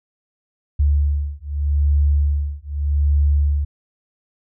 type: beating tone pair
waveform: sine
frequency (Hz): 72 / 72.82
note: D2 / D2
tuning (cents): -34 / -14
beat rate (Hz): 0.82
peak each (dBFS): -18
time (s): 0.79-3.65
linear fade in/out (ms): 10
effects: none